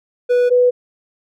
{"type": "tone pair in turn", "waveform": ["triangle", "sine"], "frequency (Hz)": [490.9, 494.3], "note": ["B4", "B4"], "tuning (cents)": [-10, 1], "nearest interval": "unison", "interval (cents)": 11, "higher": "second", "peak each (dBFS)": -9, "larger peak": "neither", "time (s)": [[0.29, 0.5], [0.5, 0.71]], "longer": "neither", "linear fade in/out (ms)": 20, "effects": []}